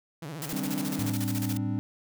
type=tone with vibrato; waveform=sawtooth; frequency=152.5 Hz; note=D#3; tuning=34 cents flat; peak=-32 dBFS; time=0.22-1.12 s; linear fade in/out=5 ms; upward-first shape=sine; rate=15 Hz; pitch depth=180 cents each way
type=noise with tremolo; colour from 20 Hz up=white; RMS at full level=-36 dBFS; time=0.42-1.57 s; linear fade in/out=0 ms; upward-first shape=square; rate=14 Hz; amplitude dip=70%
type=chord; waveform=triangle; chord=G suspended fourth; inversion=none; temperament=just; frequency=196 / 261.3 / 294 Hz; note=G3 / C4 / D4; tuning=0 / -2 / +2 cents; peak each=-32 dBFS; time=0.53-1.79 s; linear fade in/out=0 ms
type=tone; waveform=sine; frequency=110.5 Hz; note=A2; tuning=8 cents sharp; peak=-30 dBFS; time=0.99-1.79 s; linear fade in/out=0 ms
effects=none